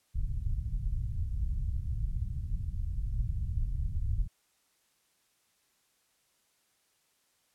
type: low-pass noise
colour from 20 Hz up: pink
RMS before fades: -32 dBFS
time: 0.14-4.28 s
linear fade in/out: 20 ms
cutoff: 110 Hz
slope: 24 dB/octave
effects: white hiss -72 dBFS RMS until 7.54 s + low-pass 12000 Hz 12 dB/octave